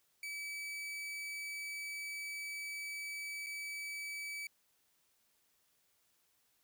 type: tone with dropouts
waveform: 40% pulse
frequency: 2295 Hz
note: D7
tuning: 40 cents flat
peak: -40 dBFS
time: 0.23-4.47 s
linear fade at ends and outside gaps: 2 ms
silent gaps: 3.463-3.467 s
effects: white hiss -75 dBFS RMS until 6.63 s